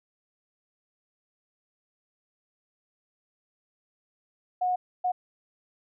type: tone bursts at uneven times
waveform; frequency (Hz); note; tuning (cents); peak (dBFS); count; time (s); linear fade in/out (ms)
sine; 728; F#5; -28; -23; 2; 4.61-4.76 / 5.04-5.12; 10
effects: none